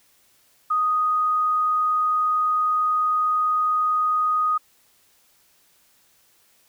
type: tone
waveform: sine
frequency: 1244.5 Hz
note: D#6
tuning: in tune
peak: -18 dBFS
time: 0.7-4.58 s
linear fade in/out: 10 ms
effects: white hiss -60 dBFS RMS until 6.68 s